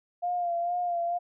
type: tone with vibrato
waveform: sine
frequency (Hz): 698.5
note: F5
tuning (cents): 0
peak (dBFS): -26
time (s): 0.22-1.19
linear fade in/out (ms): 20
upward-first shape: sine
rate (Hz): 2.2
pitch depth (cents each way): 37
effects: none